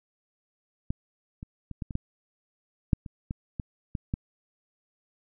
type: clicks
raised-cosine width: 5 ms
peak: -16 / -26 / -25 / -20 / -24 / -15 / -8 / -26 / -19 / -19 / -18 / -15 dBFS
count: 12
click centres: 0.905 / 1.429 / 1.713 / 1.822 / 1.908 / 1.954 / 2.932 / 3.062 / 3.309 / 3.598 / 3.952 / 4.139 s
effects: none